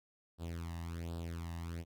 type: tone with flanger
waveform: sawtooth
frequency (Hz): 84.1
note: E2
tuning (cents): +35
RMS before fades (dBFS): -42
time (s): 0.38-1.85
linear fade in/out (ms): 50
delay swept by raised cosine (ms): 0.23 to 1.08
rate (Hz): 1.3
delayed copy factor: +0.8
effects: none